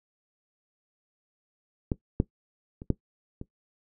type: clicks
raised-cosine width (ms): 3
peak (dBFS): -13 / -9 / -27 / -10 / -24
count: 5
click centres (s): 1.918 / 2.201 / 2.819 / 2.903 / 3.414
effects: noise-tail reverb RT60 0.1 s tail -17 dB re dry